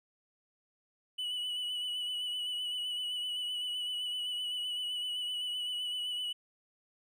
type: tone with vibrato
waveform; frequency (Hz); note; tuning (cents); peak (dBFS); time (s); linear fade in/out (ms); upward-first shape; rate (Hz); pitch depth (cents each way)
triangle; 2960; F#7; 0; -32; 1.18-6.33; 10; sine; 7.8; 30
effects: none